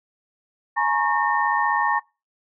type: tone cluster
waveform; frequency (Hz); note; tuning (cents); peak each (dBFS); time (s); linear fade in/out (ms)
sine; 845 / 941 / 1095 / 1824; G#5 / A#5 / C#6 / A#6; +30 / +16 / -22 / -38; -24; 0.76-2; 20
effects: noise-tail reverb RT60 0.3 s tail -25 dB re dry